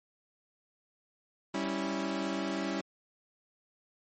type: chord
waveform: sawtooth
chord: C# diminished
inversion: second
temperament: equal with one note detuned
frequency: 196 / 277.2 / 326.8 Hz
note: G3 / C#4 / E4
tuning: 0 / 0 / -15 cents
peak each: -32 dBFS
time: 1.54-2.81 s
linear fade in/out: 5 ms
effects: low-pass 7000 Hz 12 dB/octave + MP3 32 kbps